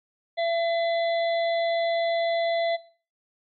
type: harmonic tone with a mistuned harmonic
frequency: 673 Hz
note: E5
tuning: 36 cents sharp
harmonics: 1 / 3 / 5 / 6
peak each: -23 / -33 / -37 / -39 dBFS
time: 0.37-2.77 s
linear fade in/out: 20 ms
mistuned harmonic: 5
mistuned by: +42 cents
effects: noise-tail reverb RT60 0.4 s tail -17 dB re dry + MP3 48 kbps